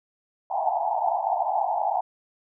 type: band-pass noise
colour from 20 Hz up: white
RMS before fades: -25 dBFS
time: 0.5-2.01 s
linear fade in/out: 10 ms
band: 670 to 900 Hz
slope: 96 dB/octave
effects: none